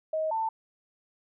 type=tone pair in turn; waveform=sine; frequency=630 / 891 Hz; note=D#5 / A5; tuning=+21 / +22 cents; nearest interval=tritone; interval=601 cents; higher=second; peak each=-26 dBFS; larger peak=neither; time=0.13-0.31 / 0.31-0.49 s; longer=neither; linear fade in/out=5 ms; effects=none